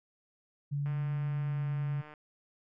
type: tone with pitch glide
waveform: sine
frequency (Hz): 143 to 141.52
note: D3 to C#3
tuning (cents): -46 to +36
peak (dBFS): -30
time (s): 0.71-2.02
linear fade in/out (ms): 20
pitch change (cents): -18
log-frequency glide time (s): 1.24-1.68
type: click train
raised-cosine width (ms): 0.5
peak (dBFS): -35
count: 194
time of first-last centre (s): 0.86-2.138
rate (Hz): 151
effects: none